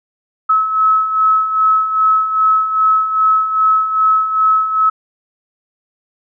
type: beating tone pair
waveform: sine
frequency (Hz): 1290 / 1292.5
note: E6 / E6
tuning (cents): -38 / -34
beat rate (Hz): 2.5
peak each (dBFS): -18 / -11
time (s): 0.49-4.9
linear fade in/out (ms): 10
effects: none